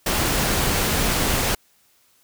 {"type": "noise", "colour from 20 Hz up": "pink", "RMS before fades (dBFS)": -21, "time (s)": [0.06, 1.55], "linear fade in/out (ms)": 5, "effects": ["white hiss -60 dBFS RMS until 2.23 s"]}